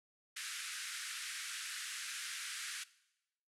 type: band-pass noise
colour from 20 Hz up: pink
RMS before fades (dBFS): -44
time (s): 0.36-2.84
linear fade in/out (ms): 10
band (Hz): 1400 to 11000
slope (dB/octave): 48
effects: noise-tail reverb RT60 0.9 s tail -19 dB re dry